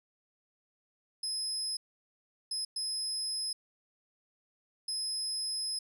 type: tone bursts at uneven times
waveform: 35% pulse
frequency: 5100 Hz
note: D#8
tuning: 42 cents sharp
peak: -30 dBFS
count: 4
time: 1.23-1.77 / 2.51-2.65 / 2.76-3.53 / 4.88-5.79 s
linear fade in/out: 5 ms
effects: none